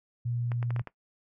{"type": "tone", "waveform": "sine", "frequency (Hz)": 119.7, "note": "A#2", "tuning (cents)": 46, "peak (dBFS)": -28, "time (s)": [0.25, 0.82], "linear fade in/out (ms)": 10}
{"type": "clicks", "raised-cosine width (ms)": 0.5, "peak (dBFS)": -24, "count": 6, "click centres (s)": [0.518, 0.628, 0.706, 0.763, 0.795, 0.873]}
{"effects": ["noise-tail reverb RT60 0.1 s tail -18 dB re dry"]}